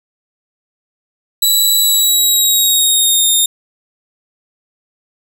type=tone with pitch glide; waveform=15% pulse; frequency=3934 to 3671 Hz; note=B7 to A#7; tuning=-7 to -27 cents; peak=-3 dBFS; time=1.42-3.46 s; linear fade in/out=5 ms; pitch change=-120 cents; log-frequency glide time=1.8-3.28 s; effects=none